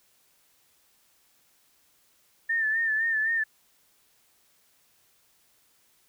sine tone with vibrato, 1785 Hz, A6, 24 cents sharp, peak -23 dBFS, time 2.49-3.44 s, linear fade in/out 10 ms, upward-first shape sine, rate 3.9 Hz, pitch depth 56 cents each way, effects white hiss -65 dBFS RMS until 6.08 s

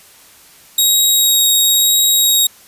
15% pulse tone with vibrato, 3786 Hz, A#7, 26 cents sharp, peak -3 dBFS, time 0.78-2.47 s, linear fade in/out 5 ms, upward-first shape sine, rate 1 Hz, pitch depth 9 cents each way, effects white hiss -44 dBFS RMS until 2.67 s + resampled to 32000 Hz

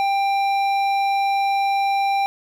triangle tone with hard clipping, 791 Hz, G5, 15 cents sharp, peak -19 dBFS, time 0-2.26 s, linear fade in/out 0 ms, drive 14 dB, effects none

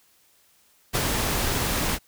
pink noise with ADSR envelope, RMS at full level -23 dBFS, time 0.93-1.99 s, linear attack 23 ms, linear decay 41 ms, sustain -2 dB, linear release 53 ms, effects white hiss -61 dBFS RMS until 2.07 s

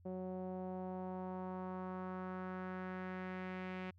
sawtooth tone with low-pass filter sweep, 185 Hz, F#3, in tune, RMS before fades -44 dBFS, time 0.05-3.91 s, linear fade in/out 10 ms, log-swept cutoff 570 to 2400 Hz, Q 2.1, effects added 88 Hz sine -61 dBFS peak until 3.98 s

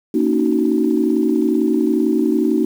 sine chord, D# minor seventh, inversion second, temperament just, 233.3 / 280 / 311.1 / 373.4 Hz, A#3 / C#4 / D#4 / F#4, +2 / +18 / 0 / +16 cents, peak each -19 / -20 / -17 / -20 dBFS, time 0.14-2.65 s, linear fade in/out 5 ms, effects tanh soft clip ceiling -3 dBFS + 7-bit

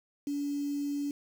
sine tone with quantisation, 286.3 Hz, D4, 44 cents flat, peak -30 dBFS, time 0.27-1.11 s, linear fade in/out 2 ms, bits 8, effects none

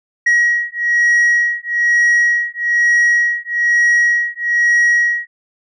sine beating tone pair, 1902 / 1903.1 Hz, A#6 / A#6, +34 / +35 cents, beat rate 1.1 Hz, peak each -12 dBFS, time 0.26-5.27 s, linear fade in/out 10 ms, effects tanh soft clip ceiling -8 dBFS

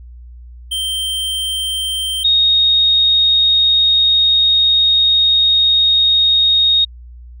square / sine tone pair in turn, 3136 / 3729 Hz, G7 / A#7, 0 / 0 cents, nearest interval minor third, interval 300 cents, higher second, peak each -18 / -9 dBFS, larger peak second, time 0.71-2.24 / 2.24-6.85 s, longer second, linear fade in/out 10 ms, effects added 60 Hz sine -33 dBFS peak until 7.4 s

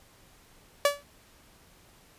sawtooth tone with exponential decay, 574 Hz, D5, 40 cents flat, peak -13 dBFS, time 0.85-1.03 s, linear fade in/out 2 ms, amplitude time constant 37 ms, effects pink hiss -58 dBFS RMS until 2.18 s + resampled to 32000 Hz

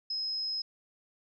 sine tone, 5120 Hz, D#8, 49 cents sharp, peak -31 dBFS, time 0.1-0.62 s, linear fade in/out 5 ms, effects none

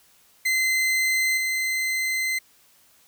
40% pulse tone with level steps, 2062 Hz, C7, 26 cents flat, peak -19 / -22 dBFS, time 0.45-2.39 s, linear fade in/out 10 ms, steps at 1.37 s, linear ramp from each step 5 ms, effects white hiss -58 dBFS RMS until 3.07 s

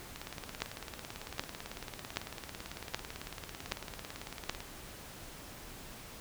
two click trains, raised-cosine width 0.2 ms, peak -14 / -24 dBFS, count 6 / 81, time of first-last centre 0.62-4.496 / 0.16-4.604 s, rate 1.29 / 18 Hz, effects pink hiss -49 dBFS RMS until 6.2 s

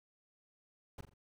brown noise with echo, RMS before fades -45 dBFS, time 0.98-1.01 s, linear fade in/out 5 ms, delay 43 ms, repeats 3, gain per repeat -8 dB, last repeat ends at 1.139 s, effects none

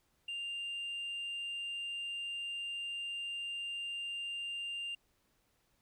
sine tone with tanh clipping, 2794 Hz, F7, in tune, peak -38 dBFS, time 0.28-4.95 s, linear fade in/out 5 ms, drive 1 dB, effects pink hiss -75 dBFS RMS until 5.81 s

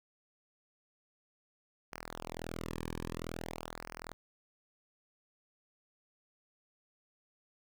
sawtooth tone with flanger, 41.2 Hz, E1, in tune, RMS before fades -43 dBFS, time 1.92-4.13 s, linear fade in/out 0 ms, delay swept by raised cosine 0.27 to 1.47 ms, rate 0.5 Hz, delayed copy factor -0.95, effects none

